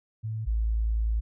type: tone pair in turn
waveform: sine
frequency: 110 / 55.12 Hz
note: A2 / A1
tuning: 0 / +4 cents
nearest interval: octave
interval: 1196 cents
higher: first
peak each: -29 / -23 dBFS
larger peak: second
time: 0.23-0.46 / 0.46-1.21 s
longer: second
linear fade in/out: 20 ms
effects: none